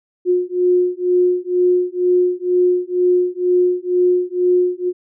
sine beating tone pair, 358.7 / 360.8 Hz, F4 / F#4, +46 / -44 cents, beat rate 2.1 Hz, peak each -16 dBFS, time 0.25-4.93 s, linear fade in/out 50 ms, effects none

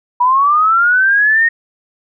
sine linear sweep, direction up, 964 to 1864.7 Hz, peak -8 dBFS, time 0.2-1.49 s, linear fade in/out 10 ms, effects none

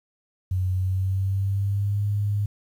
sine tone with pitch glide, 92.5 to 102.64 Hz, F#2 to G#2, 0 to -20 cents, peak -21 dBFS, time 0.51-2.46 s, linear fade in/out 5 ms, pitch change +180 cents, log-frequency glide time 0.73-2.05 s, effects 9-bit

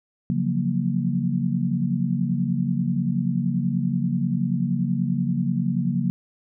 sine chord, Gb major seventh, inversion second, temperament equal, 138.59 / 174.61 / 185 / 233.1 Hz, Db3 / F3 / Gb3 / Bb3, 0 / 0 / 0 / 0 cents, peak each -26 dBFS, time 0.3-6.1 s, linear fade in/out 0 ms, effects none

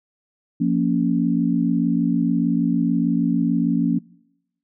sine chord, Bb minor, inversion second, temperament just, 174.81 / 233.1 / 279.7 Hz, F3 / Bb3 / Db4, +2 / 0 / +16 cents, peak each -21 dBFS, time 0.6-3.99 s, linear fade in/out 10 ms, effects noise-tail reverb RT60 0.9 s tail -25 dB re dry

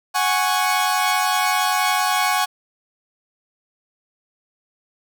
sawtooth chord, F# suspended second, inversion none, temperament equal, 740 / 830.6 / 1108.7 Hz, F#5 / G#5 / C#6, 0 / 0 / 0 cents, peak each -18 dBFS, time 0.14-2.46 s, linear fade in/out 20 ms, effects none

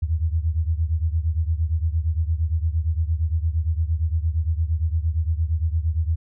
sine beating tone pair, 78.1 / 86.8 Hz, D#2 / F2, +7 / -10 cents, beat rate 8.7 Hz, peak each -21 / -24 dBFS, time 0.02-6.16 s, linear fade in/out 10 ms, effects none

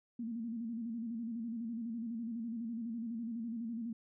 sine tone with vibrato, 230 Hz, A#3, 23 cents flat, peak -37 dBFS, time 0.19-3.93 s, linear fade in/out 5 ms, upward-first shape square, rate 12 Hz, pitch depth 63 cents each way, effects none

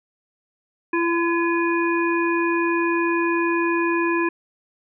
harmonic tone with a mistuned harmonic, 338.4 Hz, E4, 45 cents sharp, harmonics 1 / 3 / 5 / 7, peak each -20 / -25 / -27 / -28 dBFS, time 0.93-4.29 s, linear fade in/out 5 ms, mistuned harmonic 7, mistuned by +67 cents, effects none

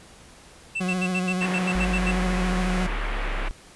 triangle tone bursts, 2672 Hz, E7, 23 cents sharp, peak -23 dBFS, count 11, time 0.75-2.115 s, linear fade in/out 10 ms, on 55 ms, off 76 ms
40% pulse tone with vibrato, 183.1 Hz, F#3, 18 cents flat, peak -23 dBFS, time 0.8-2.87 s, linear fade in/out 10 ms, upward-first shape sine, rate 14 Hz, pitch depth 31 cents each way
white band-pass noise, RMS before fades -33 dBFS, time 1.41-3.49 s, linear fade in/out 10 ms, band 120 to 2400 Hz, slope 24 dB/octave
sine exponential sweep, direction down, 52 to 32.35 Hz, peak -25 dBFS, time 1.75-3.51 s, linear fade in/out 0 ms
effects pink hiss -49 dBFS RMS until 3.75 s + resampled to 24000 Hz

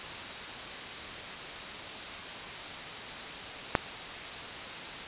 click, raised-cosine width 0.5 ms, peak -7 dBFS, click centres 3.752 s, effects white hiss -39 dBFS RMS until 5.07 s + resampled to 8000 Hz

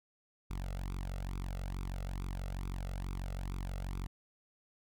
sawtooth tone with flanger, 46.19 Hz, F#1, 2 cents flat, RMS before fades -39 dBFS, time 0.5-4.07 s, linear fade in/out 10 ms, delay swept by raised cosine 0.83 to 1.51 ms, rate 2.3 Hz, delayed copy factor +0.9, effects none

